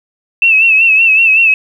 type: tone with vibrato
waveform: sine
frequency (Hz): 2639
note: E7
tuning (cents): +1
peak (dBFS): -5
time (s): 0.42-1.54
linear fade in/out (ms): 2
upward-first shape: sine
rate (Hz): 5.3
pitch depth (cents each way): 63
effects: 7-bit